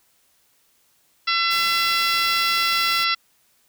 harmonic tone, 675 Hz, E5, 41 cents sharp, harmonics 2 / 3 / 4 / 5 / 6 / 7 / 8, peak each -23 / -25 / -26 / -27 / -28 / -28 / -29 dBFS, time 1.27-3.15 s, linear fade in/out 10 ms
white noise, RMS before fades -33 dBFS, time 1.5-3.05 s, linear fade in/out 20 ms
effects white hiss -62 dBFS RMS until 3.68 s

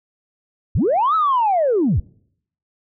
sine linear two-way sweep, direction up then down, 53.6 to 1320 to 53.6 Hz, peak -13 dBFS, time 0.75-2 s, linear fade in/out 5 ms, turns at 1.15 s, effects noise-tail reverb RT60 0.7 s tail -26 dB re dry + tanh soft clip ceiling -10 dBFS

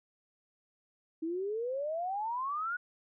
sine exponential sweep, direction up, 314.4 to 1480 Hz, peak -32 dBFS, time 1.22-2.77 s, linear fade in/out 10 ms, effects none

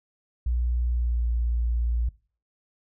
sine tone with pitch glide, 60.2 to 58.59 Hz, B1 to A#1, -44 to +9 cents, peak -22 dBFS, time 0.46-2.09 s, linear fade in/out 5 ms, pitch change -47 cents, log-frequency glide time 0.92-1.24 s, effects noise-tail reverb RT60 0.4 s tail -21 dB re dry

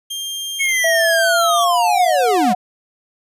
sawtooth tone, 3193 Hz, G7, 31 cents sharp, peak -20 dBFS, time 0.1-1.65 s, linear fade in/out 10 ms
square linear sweep, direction down, 2217 to 180 Hz, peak -16 dBFS, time 0.59-2.54 s, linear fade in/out 20 ms
sine tone with pitch glide, 661 to 729.2 Hz, E5 to F#5, +5 to -25 cents, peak -15 dBFS, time 0.84-2.55 s, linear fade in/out 5 ms, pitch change +170 cents, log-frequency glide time 1.11-2.13 s
effects resampled to 32000 Hz

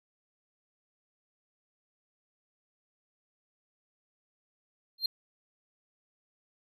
triangle tone with exponential growth, 4186 Hz, C8, in tune, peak -21 dBFS, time 4.98-5.06 s, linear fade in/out 5 ms, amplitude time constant 17 ms, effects none

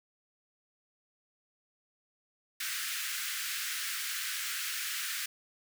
pink high-pass noise, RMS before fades -36 dBFS, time 2.6-5.26 s, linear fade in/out 5 ms, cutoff 1400 Hz, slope 48 dB/octave, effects none

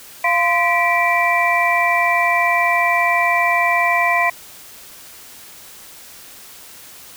sine tone cluster, 693 / 1028 / 1952 / 2341 Hz, F5 / C6 / B6 / D7, -14 / -31 / -21 / -6 cents, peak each -19 dBFS, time 0.24-4.3 s, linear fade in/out 5 ms, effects white hiss -40 dBFS RMS until 7.16 s

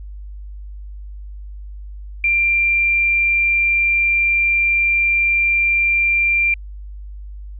sine tone, 2374 Hz, D7, 18 cents sharp, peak -13 dBFS, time 2.24-6.54 s, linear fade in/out 2 ms, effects added 50 Hz sine -30 dBFS peak until 7.59 s

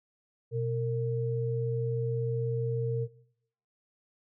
sine tone pair together, 123.13 / 458.2 Hz, B2 / A#4, -5 / -30 cents, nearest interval octave + major seventh, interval 2275 cents, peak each -30 / -31 dBFS, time 0.51-3.08 s, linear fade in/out 50 ms, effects noise-tail reverb RT60 0.7 s tail -18 dB re dry

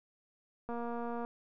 click train, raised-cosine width 1 ms, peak -27 dBFS, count 133, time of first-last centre 0.69-1.249 s, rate 236 Hz, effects none

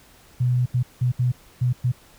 sine tone bursts at uneven times, 124.4 Hz, B2, 13 cents sharp, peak -17 dBFS, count 6, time 0.4-0.66 / 0.74-0.83 / 1.01-1.12 / 1.19-1.32 / 1.61-1.73 / 1.84-1.92 s, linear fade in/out 10 ms, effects pink hiss -52 dBFS RMS until 2.18 s

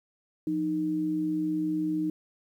sine tone pair together, 174.59 / 310 Hz, F3 / D#4, 0 / -6 cents, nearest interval minor seventh, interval 994 cents, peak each -35 / -26 dBFS, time 0.47-2.1 s, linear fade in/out 2 ms, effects 10-bit

